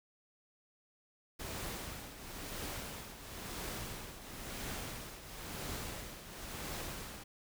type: noise with tremolo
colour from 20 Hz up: pink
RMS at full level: -41 dBFS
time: 1.39-7.24 s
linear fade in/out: 10 ms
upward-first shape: triangle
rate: 0.98 Hz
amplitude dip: 70%
effects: none